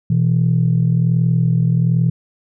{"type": "tone pair together", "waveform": "sine", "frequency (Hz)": [123.59, 164.81], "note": ["B2", "E3"], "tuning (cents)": [2, 0], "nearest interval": "perfect fourth", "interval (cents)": 498, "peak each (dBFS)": -14, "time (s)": [0.1, 2.1], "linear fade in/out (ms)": 5, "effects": ["tanh soft clip ceiling -6 dBFS"]}